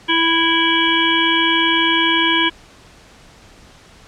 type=harmonic tone; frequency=329.6 Hz; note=E4; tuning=in tune; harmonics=1 / 3 / 5 / 7 / 9 / 10; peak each=-20 / -20 / -20 / -20 / -20 / -20 dBFS; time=0.08-2.5 s; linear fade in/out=20 ms; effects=pink hiss -45 dBFS RMS until 4.07 s + low-pass 7000 Hz 12 dB/octave